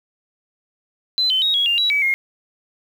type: tone with pitch steps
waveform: sine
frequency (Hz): 4048 / 3062 / 3776 / 3322 / 2799 / 3902 / 2285 / 2141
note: B7 / G7 / A#7 / G#7 / F7 / B7 / D7 / C7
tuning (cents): +42 / -41 / +22 / 0 / +3 / -22 / -48 / +39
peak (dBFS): -15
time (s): 1.18-2.14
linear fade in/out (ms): 0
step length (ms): 120
effects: 7-bit